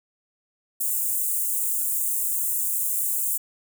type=high-pass noise; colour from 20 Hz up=white; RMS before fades=-25 dBFS; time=0.8-3.38 s; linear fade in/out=10 ms; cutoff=7400 Hz; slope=48 dB/octave; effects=none